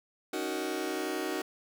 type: chord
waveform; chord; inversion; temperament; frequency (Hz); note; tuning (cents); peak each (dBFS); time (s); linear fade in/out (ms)
sawtooth; D# minor seventh; third; just; 280 / 311.1 / 373.4 / 466.7; C#4 / D#4 / F#4 / A#4; +18 / 0 / +16 / +2; -36 / -32 / -31 / -36; 0.33-1.42; 5
effects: none